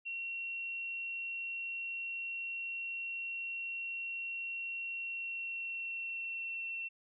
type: tone with pitch glide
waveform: sine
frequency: 2732 to 2707 Hz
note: F7 to E7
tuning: -39 to +45 cents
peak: -37 dBFS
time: 0.05-6.89 s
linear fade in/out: 20 ms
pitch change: -16 cents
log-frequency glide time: 4.94-6.61 s
effects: none